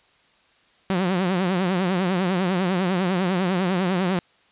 sawtooth tone with vibrato, 183.7 Hz, F#3, 12 cents flat, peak -16 dBFS, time 0.9-4.19 s, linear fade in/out 0 ms, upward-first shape triangle, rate 10 Hz, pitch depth 130 cents each way, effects white hiss -59 dBFS RMS until 4.51 s + resampled to 8000 Hz

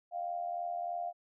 sine tone with amplitude modulation, 698.5 Hz, F5, in tune, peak -31 dBFS, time 0.11-1.13 s, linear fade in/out 50 ms, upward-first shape sine, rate 83.2 Hz, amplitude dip 65%, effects none

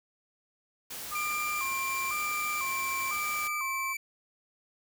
white noise, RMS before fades -40 dBFS, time 0.9-3.48 s, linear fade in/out 10 ms
sine tone with vibrato, 1141 Hz, C#6, 50 cents sharp, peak -33 dBFS, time 1.11-3.94 s, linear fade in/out 20 ms, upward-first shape square, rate 1 Hz, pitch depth 110 cents each way
45% pulse tone with pitch glide, 2364 to 2319 Hz, D7 to D7, +11 to -22 cents, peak -32 dBFS, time 1.15-3.97 s, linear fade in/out 5 ms, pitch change -33 cents, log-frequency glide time 1.62-3.59 s
effects none

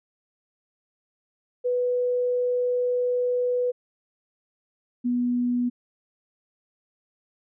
sine tone pair in turn, 493.9 / 244.5 Hz, B4 / B3, 0 / -17 cents, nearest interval octave, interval 1217 cents, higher first, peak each -21 dBFS, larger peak neither, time 1.64-3.72 / 5.04-5.7 s, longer first, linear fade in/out 20 ms, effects none

